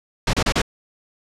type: noise bursts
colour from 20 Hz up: pink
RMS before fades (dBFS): -18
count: 4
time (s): 0.27-0.618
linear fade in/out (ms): 5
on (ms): 63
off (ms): 32
effects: low-pass 6000 Hz 12 dB/octave